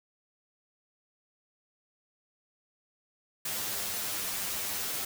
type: noise with comb filter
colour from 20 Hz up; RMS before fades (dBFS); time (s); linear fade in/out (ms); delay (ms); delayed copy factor
white; -34; 3.45-5.05; 5; 10; +0.65
effects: none